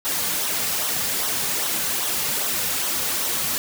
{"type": "noise with flanger", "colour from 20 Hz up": "white", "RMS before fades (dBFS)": -24, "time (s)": [0.05, 3.58], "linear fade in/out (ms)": 0, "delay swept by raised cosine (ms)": [0.41, 3.11], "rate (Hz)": 2.5, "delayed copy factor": -0.55, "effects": []}